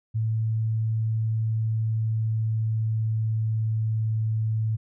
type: tone with pitch glide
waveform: sine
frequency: 111 to 110.17 Hz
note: A2 to A2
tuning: +16 to +3 cents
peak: -22 dBFS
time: 0.14-4.77 s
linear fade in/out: 20 ms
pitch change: -13 cents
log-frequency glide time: 1.46-4.17 s
effects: none